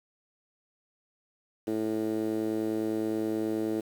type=tone with band-pass filter; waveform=10% pulse; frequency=109.6 Hz; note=A2; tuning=6 cents flat; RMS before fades=-30 dBFS; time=1.67-3.81 s; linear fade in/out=10 ms; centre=340 Hz; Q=2.5; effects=8-bit